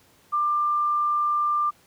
sine tone, 1190 Hz, D6, 22 cents sharp, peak -20 dBFS, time 0.32-1.71 s, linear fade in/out 20 ms, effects pink hiss -58 dBFS RMS until 1.86 s + high-pass 80 Hz 12 dB/octave

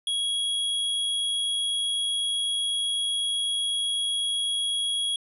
square tone, 3318 Hz, G#7, 2 cents flat, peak -25 dBFS, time 0.07-5.16 s, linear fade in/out 2 ms, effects resampled to 32000 Hz

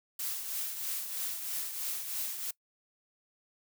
blue noise with tremolo, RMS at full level -34 dBFS, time 0.19-2.51 s, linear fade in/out 5 ms, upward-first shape triangle, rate 3.1 Hz, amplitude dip 55%, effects noise-tail reverb RT60 0.1 s tail -22 dB re dry

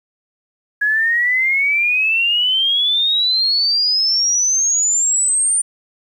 sine exponential sweep, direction up, 1669 to 9110 Hz, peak -13 dBFS, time 0.81-5.62 s, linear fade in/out 10 ms, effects 8-bit

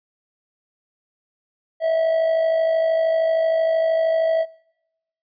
triangle tone with amplitude modulation, 650 Hz, E5, 24 cents flat, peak -13 dBFS, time 1.8-4.46 s, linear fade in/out 50 ms, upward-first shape sine, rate 53 Hz, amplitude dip 45%, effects noise-tail reverb RT60 0.9 s tail -25 dB re dry + resampled to 11025 Hz

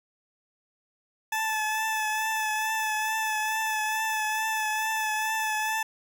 20% pulse tone with vibrato, 870 Hz, A5, 20 cents flat, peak -21 dBFS, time 1.32-5.83 s, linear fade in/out 5 ms, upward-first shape triangle, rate 2.3 Hz, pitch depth 28 cents each way, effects none

